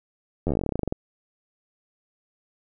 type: slowing click train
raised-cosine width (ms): 2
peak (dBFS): -12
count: 19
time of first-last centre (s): 0.47-0.924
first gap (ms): 11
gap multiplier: 1.09
effects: none